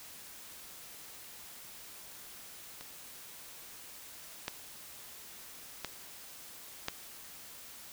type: clicks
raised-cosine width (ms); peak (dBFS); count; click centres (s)
0.2; -27 / -17 / -18 / -15; 4; 2.81 / 4.481 / 5.847 / 6.884
effects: white hiss -50 dBFS RMS until 7.92 s